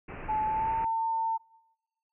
pink low-pass noise, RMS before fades -41 dBFS, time 0.08-0.85 s, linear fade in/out 5 ms, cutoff 2700 Hz, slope 96 dB/octave
sine tone with pitch glide, 865 to 901.2 Hz, A5 to A5, -30 to +41 cents, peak -26 dBFS, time 0.28-1.38 s, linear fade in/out 20 ms, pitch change +71 cents, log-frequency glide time 0.46-0.77 s
effects noise-tail reverb RT60 1.0 s tail -23 dB re dry

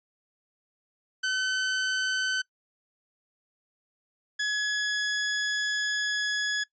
sawtooth tone pair in turn, 1522 / 1687.6 Hz, F#6 / G#6, +48 / +27 cents, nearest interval major second, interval 179 cents, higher second, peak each -22 dBFS, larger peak neither, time 1.23-2.42 / 4.39-6.64 s, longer second, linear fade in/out 10 ms, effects noise-tail reverb RT60 0.1 s tail -22 dB re dry + resampled to 16000 Hz

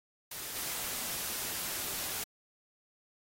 white noise with level steps, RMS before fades -41 / -37 dBFS, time 0.31-2.24 s, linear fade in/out 5 ms, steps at 0.55 s, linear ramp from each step 10 ms, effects AAC 48 kbps

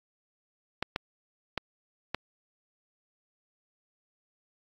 clicks, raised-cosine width 0.3 ms, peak -13 dBFS, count 4, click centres 0.826 / 0.961 / 1.577 / 2.146 s, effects AAC 48 kbps

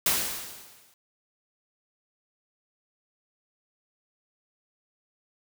white noise with exponential decay, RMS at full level -22 dBFS, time 0.06-0.94 s, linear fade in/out 2 ms, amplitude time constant 190 ms, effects none

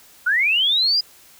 sine linear sweep, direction up, 1396.9 to 4978 Hz, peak -15 dBFS, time 0.26-1.01 s, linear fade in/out 10 ms, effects white hiss -49 dBFS RMS until 1.39 s

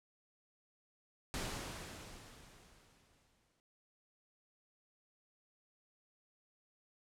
pink noise with exponential decay, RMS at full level -39 dBFS, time 1.34-3.6 s, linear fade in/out 0 ms, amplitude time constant 490 ms, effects low-pass 10000 Hz 12 dB/octave

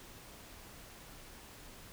silence, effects pink hiss -53 dBFS RMS until 1.92 s

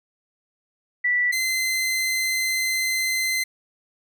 sine / sawtooth tone pair in turn, 1964 / 2064 Hz, B6 / C7, -10 / -24 cents, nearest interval minor second, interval 86 cents, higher second, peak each -18 dBFS, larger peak neither, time 1.04-1.32 / 1.32-3.44 s, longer second, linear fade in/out 10 ms, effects none

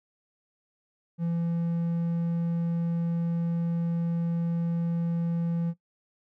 triangle tone, 168.8 Hz, E3, 41 cents sharp, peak -23 dBFS, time 1.18-5.74 s, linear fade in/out 50 ms, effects noise-tail reverb RT60 0.1 s tail -17 dB re dry

